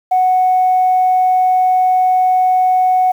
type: tone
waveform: sine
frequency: 740 Hz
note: F#5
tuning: in tune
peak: -8 dBFS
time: 0.11-3.12 s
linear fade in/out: 10 ms
effects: tanh soft clip ceiling -5 dBFS + 7-bit

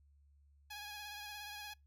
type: tone with vibrato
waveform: 10% pulse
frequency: 830.6 Hz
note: G#5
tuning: in tune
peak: -37 dBFS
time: 0.7-1.74 s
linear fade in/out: 10 ms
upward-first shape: sine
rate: 17 Hz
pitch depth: 29 cents each way
effects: noise-tail reverb RT60 0.2 s tail -25 dB re dry + added 71 Hz sine -64 dBFS peak until 1.86 s

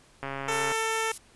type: click train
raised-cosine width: 0.5 ms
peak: -19 dBFS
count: 68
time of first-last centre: 0.23-0.719 s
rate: 137 Hz
type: tone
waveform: 10% pulse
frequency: 446 Hz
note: A4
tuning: 23 cents sharp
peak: -18 dBFS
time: 0.48-1.12 s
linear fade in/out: 5 ms
type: noise with tremolo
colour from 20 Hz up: violet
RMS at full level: -33 dBFS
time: 0.51-1.18 s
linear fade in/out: 5 ms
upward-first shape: sine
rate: 4.7 Hz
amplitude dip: 30%
effects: pink hiss -58 dBFS RMS until 1.35 s + resampled to 24000 Hz

